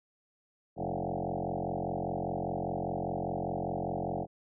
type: tone with frequency modulation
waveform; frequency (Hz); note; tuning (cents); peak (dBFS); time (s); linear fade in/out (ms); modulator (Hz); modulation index
sine; 440; A4; 0; -31; 0.76-4.27; 50; 45; 7.6
effects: none